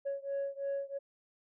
sine beating tone pair, 554.4 / 557.4 Hz, C#5 / C#5, 0 / +9 cents, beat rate 3 Hz, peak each -35 / -36 dBFS, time 0.05-0.99 s, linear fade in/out 20 ms, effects tanh soft clip ceiling -30 dBFS

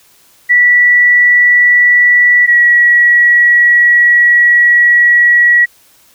sine tone pair in turn, 1950 / 1924.3 Hz, B6 / B6, -23 / -45 cents, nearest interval unison, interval 22 cents, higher first, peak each -4 dBFS, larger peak neither, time 0.49-2.47 / 2.47-5.66 s, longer second, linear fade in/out 20 ms, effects white hiss -47 dBFS RMS until 6.14 s

